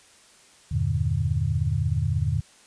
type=chord; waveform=sine; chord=E half-diminished seventh; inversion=none; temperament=just; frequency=82.41 / 98.89 / 118.67 / 148.33 Hz; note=E2 / G2 / Bb2 / D3; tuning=0 / +16 / +31 / +18 cents; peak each=-27 dBFS; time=0.71-2.41 s; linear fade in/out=10 ms; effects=white hiss -54 dBFS RMS until 2.66 s + resampled to 22050 Hz